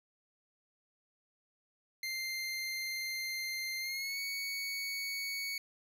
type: tone with pitch glide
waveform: 25% pulse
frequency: 2093 to 2230 Hz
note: C7 to C#7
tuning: 0 to +10 cents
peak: -32 dBFS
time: 2.03-5.58 s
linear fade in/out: 2 ms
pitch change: +110 cents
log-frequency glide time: 3.8-4.19 s
effects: none